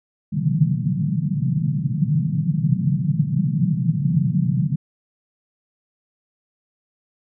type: band-pass noise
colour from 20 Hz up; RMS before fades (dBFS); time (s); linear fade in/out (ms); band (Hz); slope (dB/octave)
white; -20; 0.32-4.76; 10; 130 to 180; 48
effects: none